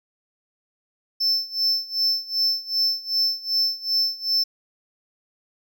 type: tone with tremolo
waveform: triangle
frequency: 5300 Hz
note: E8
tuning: 9 cents sharp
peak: -16 dBFS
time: 1.2-4.44 s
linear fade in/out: 10 ms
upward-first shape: sine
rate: 2.6 Hz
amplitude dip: 90%
effects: none